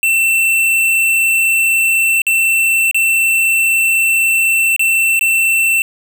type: tone with dropouts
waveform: square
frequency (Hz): 2686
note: E7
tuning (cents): +32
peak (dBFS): -11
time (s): 0.03-5.82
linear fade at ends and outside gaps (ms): 1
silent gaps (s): 2.218-2.267 / 2.912-2.945 / 4.763-4.794 / 5.193-5.21
effects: none